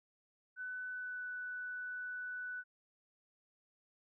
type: tone with pitch glide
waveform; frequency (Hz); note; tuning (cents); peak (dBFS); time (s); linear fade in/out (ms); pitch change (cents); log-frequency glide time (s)
sine; 1500 to 1488.8; F#6 to F#6; +23 to +10; -40; 0.56-2.64; 50; -13; 0.9-1.26
effects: none